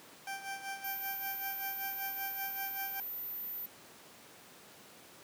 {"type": "tone with tremolo", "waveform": "20% pulse", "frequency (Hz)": 784, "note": "G5", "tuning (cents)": 0, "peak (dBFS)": -32, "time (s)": [0.27, 3], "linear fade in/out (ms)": 2, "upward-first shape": "sine", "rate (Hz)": 5.2, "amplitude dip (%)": 70}
{"type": "tone", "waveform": "sine", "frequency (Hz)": 14160, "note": "A9", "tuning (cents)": 10, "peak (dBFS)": -38, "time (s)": [0.84, 3.66], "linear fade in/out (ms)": 5}
{"effects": ["pink hiss -55 dBFS RMS until 5.23 s", "high-pass 200 Hz 12 dB/octave"]}